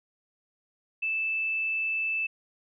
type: tone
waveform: sine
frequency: 2635 Hz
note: E7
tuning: 1 cent flat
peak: -26 dBFS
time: 1.02-2.27 s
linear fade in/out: 10 ms
effects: none